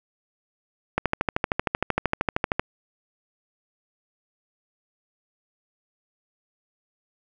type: click train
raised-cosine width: 0.5 ms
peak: -6 dBFS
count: 22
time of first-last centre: 0.98-2.595 s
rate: 13 Hz
effects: none